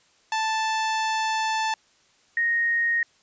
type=tone pair in turn; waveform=sawtooth / sine; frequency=880 / 1864.7 Hz; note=A5 / A#6; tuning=0 / 0 cents; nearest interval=octave + minor second; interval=1300 cents; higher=second; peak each=-19 / -20 dBFS; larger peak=first; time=0.32-1.74 / 2.37-3.03 s; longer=first; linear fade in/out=2 ms; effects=white hiss -61 dBFS RMS until 3.22 s + resampled to 16000 Hz